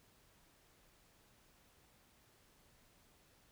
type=silence; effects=pink hiss -69 dBFS RMS until 3.51 s